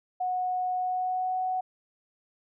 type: tone with pitch glide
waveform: sine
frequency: 733 to 742.8 Hz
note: F#5 to F#5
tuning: -16 to +7 cents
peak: -26 dBFS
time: 0.2-1.61 s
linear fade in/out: 10 ms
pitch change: +23 cents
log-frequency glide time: 0.75-1.38 s
effects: none